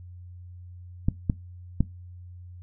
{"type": "clicks", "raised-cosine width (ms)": 5, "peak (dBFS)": [-9, -10, -8], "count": 3, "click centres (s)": [1.085, 1.298, 1.806], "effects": ["noise-tail reverb RT60 0.2 s tail -19 dB re dry", "added 89 Hz sine -41 dBFS peak until 2.62 s"]}